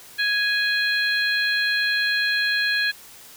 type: harmonic tone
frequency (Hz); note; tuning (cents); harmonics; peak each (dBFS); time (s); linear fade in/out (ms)
830.6; G#5; 0; 2 / 3 / 4 / 5; -21 / -28 / -30 / -26; 0.18-2.92; 20
effects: white hiss -45 dBFS RMS until 3.36 s